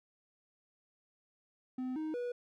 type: tone with pitch steps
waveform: triangle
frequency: 255.6 / 312.3 / 486.9 Hz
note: C4 / D#4 / B4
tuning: -40 / +7 / -25 cents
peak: -33 dBFS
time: 1.78-2.32 s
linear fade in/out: 5 ms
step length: 180 ms
effects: none